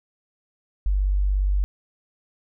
sine tone, 48.57 Hz, G1, 15 cents flat, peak -18 dBFS, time 0.86-1.64 s, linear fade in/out 0 ms, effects none

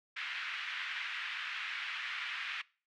white band-pass noise, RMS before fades -40 dBFS, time 0.16-2.62 s, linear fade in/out 10 ms, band 1400 to 2800 Hz, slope 24 dB/octave, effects noise-tail reverb RT60 0.4 s tail -23 dB re dry

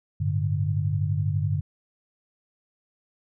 sine chord, G suspended second, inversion none, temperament equal, 98 / 110 / 146.83 Hz, G2 / A2 / D3, 0 / 0 / 0 cents, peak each -25 / -30 / -26 dBFS, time 0.2-1.61 s, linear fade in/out 10 ms, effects none

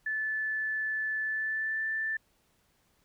sine tone with pitch glide, 1743 to 1767.3 Hz, A6 to A6, -17 to +7 cents, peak -29 dBFS, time 0.06-2.17 s, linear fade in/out 5 ms, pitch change +24 cents, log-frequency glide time 1.23-1.86 s, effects pink hiss -70 dBFS RMS until 3.04 s

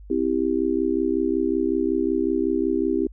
sine chord, C major, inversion none, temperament just, 261.6 / 327 / 392.4 Hz, C4 / E4 / G4, 0 / -14 / +2 cents, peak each -25 / -23 / -24 dBFS, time 0.1-3.07 s, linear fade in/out 5 ms, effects added 50 Hz sine -40 dBFS peak until 3.12 s

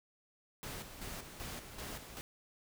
pink noise with tremolo, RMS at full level -44 dBFS, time 0.63-2.21 s, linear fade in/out 0 ms, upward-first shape square, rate 2.6 Hz, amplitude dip 55%, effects none

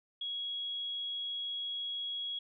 sine tone, 3322 Hz, G#7, in tune, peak -35 dBFS, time 0.21-2.39 s, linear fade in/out 5 ms, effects none

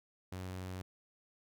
sawtooth tone, 92.5 Hz, F#2, in tune, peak -37 dBFS, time 0.32-0.82 s, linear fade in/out 5 ms, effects none

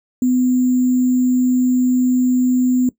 sine tone with sample-and-hold, 251.9 Hz, B3, 34 cents sharp, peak -12 dBFS, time 0.22-2.89 s, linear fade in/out 2 ms, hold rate 7350 Hz, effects noise-tail reverb RT60 0.1 s tail -18 dB re dry

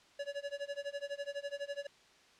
square tone with tremolo, 568 Hz, C#5, 42 cents sharp, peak -36 dBFS, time 0.19-1.87 s, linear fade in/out 5 ms, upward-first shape sine, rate 12 Hz, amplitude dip 95%, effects white hiss -63 dBFS RMS until 2.39 s + low-pass 5000 Hz 12 dB/octave

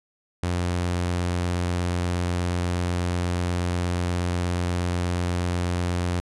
sawtooth tone, 88.3 Hz, F2, 20 cents sharp, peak -19 dBFS, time 0.43-6.2 s, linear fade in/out 0 ms, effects resampled to 24000 Hz

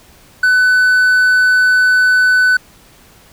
triangle tone, 1500 Hz, F#6, 23 cents sharp, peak -6 dBFS, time 0.43-2.57 s, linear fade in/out 5 ms, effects pink hiss -45 dBFS RMS until 3.32 s

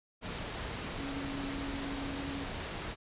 sine tone in noise, 277.2 Hz, C#4, in tune, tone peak -38 dBFS, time 0.96-2.48 s, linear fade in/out 50 ms, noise pink, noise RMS -39 dBFS, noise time 0.21-2.96 s, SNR -2 dB, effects resampled to 8000 Hz

